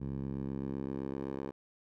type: tone with band-pass filter sweep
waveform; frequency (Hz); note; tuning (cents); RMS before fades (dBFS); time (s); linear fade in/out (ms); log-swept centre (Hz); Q
10% pulse; 67.8; C#2; -38; -38; 0-1.52; 20; 140 to 490; 0.97
effects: none